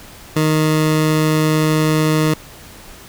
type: tone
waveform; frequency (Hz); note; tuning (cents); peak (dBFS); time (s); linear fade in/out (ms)
20% pulse; 155.56; D#3; 0; -8; 0.36-2.34; 5
effects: pink hiss -39 dBFS RMS until 3.08 s